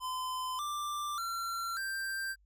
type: tone with pitch steps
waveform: square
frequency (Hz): 1022 / 1180.8 / 1364.2 / 1576.1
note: C6 / D6 / F6 / G6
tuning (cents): -41 / +9 / -41 / +9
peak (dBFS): -35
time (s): 0-2.36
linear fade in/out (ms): 50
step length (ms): 590
effects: added 50 Hz sine -63 dBFS peak until 2.45 s